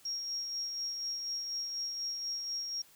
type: tone with tremolo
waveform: sine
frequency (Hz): 5588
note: F8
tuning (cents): 0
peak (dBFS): -33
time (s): 0.05-2.82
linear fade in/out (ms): 5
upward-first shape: sine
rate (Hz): 4.1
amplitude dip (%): 35
effects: white hiss -61 dBFS RMS until 2.95 s